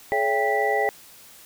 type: tone cluster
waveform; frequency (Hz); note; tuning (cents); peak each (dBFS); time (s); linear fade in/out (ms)
sine; 425.4 / 562 / 672 / 792 / 1965; G#4 / C#5 / E5 / G5 / B6; +42 / +24 / +33 / +18 / -9; -25 / -28 / -29 / -24 / -26; 0.12-0.89; 0
effects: white hiss -48 dBFS RMS until 1.45 s